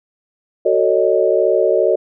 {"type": "chord", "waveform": "sine", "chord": "D# half-diminished seventh", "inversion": "first", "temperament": "just", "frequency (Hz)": [373.4, 448, 560, 622.3], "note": ["F#4", "A4", "C#5", "D#5"], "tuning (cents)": [16, 31, 18, 0], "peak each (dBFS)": -17, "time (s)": [0.65, 1.96], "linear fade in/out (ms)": 10, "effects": []}